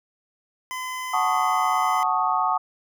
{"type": "tone", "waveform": "25% pulse", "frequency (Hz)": 1019, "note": "C6", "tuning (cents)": -46, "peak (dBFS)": -25, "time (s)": [0.71, 2.03], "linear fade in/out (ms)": 0}
{"type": "chord", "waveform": "sine", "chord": "D# half-diminished seventh", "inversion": "first", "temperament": "equal", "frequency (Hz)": [740, 880, 1108.7, 1244.5], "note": ["F#5", "A5", "C#6", "D#6"], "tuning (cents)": [0, 0, 0, 0], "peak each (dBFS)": -25, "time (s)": [1.13, 2.58], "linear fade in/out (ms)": 10}
{"effects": []}